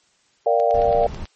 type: chord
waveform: sine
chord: G minor seventh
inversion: first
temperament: equal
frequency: 466.2 / 587.3 / 698.5 / 784 Hz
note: Bb4 / D5 / F5 / G5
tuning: 0 / 0 / 0 / 0 cents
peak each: -20 / -19 / -19 / -24 dBFS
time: 0.46-1.07 s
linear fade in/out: 5 ms
type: click train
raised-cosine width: 0.2 ms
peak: -21 dBFS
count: 7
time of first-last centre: 0.6-1.255 s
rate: 9.16 Hz
type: noise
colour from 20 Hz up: brown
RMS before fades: -30 dBFS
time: 0.74-1.25 s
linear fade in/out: 5 ms
effects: white hiss -61 dBFS RMS until 1.35 s + MP3 32 kbps